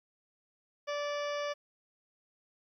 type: harmonic tone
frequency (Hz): 582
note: D5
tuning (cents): -16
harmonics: 1 / 2 / 3 / 4 / 5 / 6 / 8 / 9 / 10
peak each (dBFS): -34 / -40 / -44 / -46 / -48 / -50 / -52 / -53 / -54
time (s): 0.87-1.54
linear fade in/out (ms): 20
effects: 12-bit